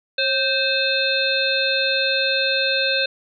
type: harmonic tone with a mistuned harmonic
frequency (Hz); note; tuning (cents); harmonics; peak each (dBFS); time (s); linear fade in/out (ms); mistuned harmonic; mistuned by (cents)
520; C5; -11; 1 / 3 / 5 / 7 / 8; -24 / -24 / -24 / -24 / -24; 0.18-3.06; 5; 1; +68
effects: none